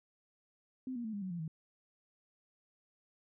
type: tone with pitch steps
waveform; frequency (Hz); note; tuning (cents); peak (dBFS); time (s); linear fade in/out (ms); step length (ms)
sine; 258.2 / 238.1 / 219.6 / 202.6 / 186.84 / 172.33 / 158.94; C4 / A#3 / A3 / G#3 / F#3 / F3 / D#3; -23 / +37 / -3 / -43 / +17 / -23 / +37; -37; 0.87-1.479; 2; 87
effects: none